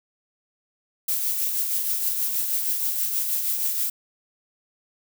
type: noise with tremolo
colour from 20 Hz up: violet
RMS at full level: -23 dBFS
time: 1.08-3.9 s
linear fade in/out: 5 ms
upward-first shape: triangle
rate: 6.3 Hz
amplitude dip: 45%
effects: none